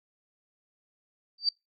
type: tone with exponential growth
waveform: sine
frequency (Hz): 4641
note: D8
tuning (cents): -21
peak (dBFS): -18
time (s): 1.38-1.49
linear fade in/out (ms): 5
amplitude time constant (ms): 22
effects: noise-tail reverb RT60 0.2 s tail -25 dB re dry